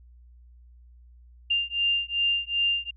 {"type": "beating tone pair", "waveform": "sine", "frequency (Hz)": [2794, 2796.6], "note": ["F7", "F7"], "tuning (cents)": [0, 2], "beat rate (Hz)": 2.6, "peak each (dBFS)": -26, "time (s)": [1.5, 2.91], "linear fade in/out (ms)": 10, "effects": ["added 60 Hz sine -49 dBFS peak until 2.96 s"]}